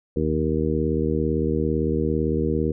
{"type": "harmonic tone with a mistuned harmonic", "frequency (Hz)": 77.78, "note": "D#2", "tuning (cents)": 0, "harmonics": [1, 2, 3, 4, 5, 6], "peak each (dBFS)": [-27, -27, -27, -27, -27, -27], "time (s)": [0.16, 2.72], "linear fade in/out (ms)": 5, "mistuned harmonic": 1, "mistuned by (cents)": -46, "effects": []}